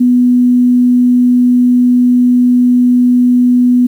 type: tone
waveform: sine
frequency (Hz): 246.9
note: B3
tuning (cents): 0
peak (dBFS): -5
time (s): 0-3.87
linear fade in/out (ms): 10
effects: 7-bit